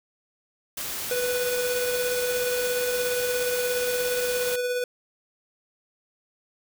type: noise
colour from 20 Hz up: white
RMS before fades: -32 dBFS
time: 0.77-4.56 s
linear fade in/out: 5 ms
type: tone with tremolo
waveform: square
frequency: 493.9 Hz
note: B4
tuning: in tune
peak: -24 dBFS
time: 1.11-4.84 s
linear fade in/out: 2 ms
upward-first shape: sine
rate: 17 Hz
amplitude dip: 30%
effects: none